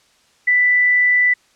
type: tone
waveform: sine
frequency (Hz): 1982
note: B6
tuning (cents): +6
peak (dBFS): -11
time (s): 0.47-1.34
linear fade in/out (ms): 10
effects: white hiss -56 dBFS RMS until 1.55 s + low-pass 7000 Hz 12 dB/octave